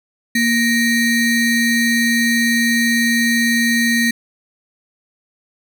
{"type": "ring-modulated tone", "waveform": "square", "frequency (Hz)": 1051, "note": "C6", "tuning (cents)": 7, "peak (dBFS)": -11, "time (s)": [0.35, 4.11], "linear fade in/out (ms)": 5, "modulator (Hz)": 817, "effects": []}